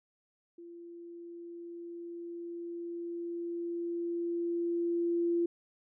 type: tone with level ramp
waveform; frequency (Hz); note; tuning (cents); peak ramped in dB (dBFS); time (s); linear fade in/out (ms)
sine; 342.2; F4; -35; -46 to -26; 0.58-5.46; 5
effects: none